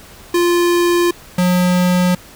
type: tone pair in turn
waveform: square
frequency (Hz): 348.1 / 179.98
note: F4 / F#3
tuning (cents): -6 / -48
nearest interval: major seventh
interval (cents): 1142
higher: first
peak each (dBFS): -12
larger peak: neither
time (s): 0.34-1.11 / 1.38-2.15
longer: neither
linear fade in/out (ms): 5
effects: pink hiss -40 dBFS RMS until 2.35 s